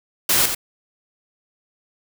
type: noise with echo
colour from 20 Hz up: white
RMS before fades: -17 dBFS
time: 0.29-0.46 s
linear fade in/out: 5 ms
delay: 89 ms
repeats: 1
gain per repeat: -7 dB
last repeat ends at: 0.549 s
effects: none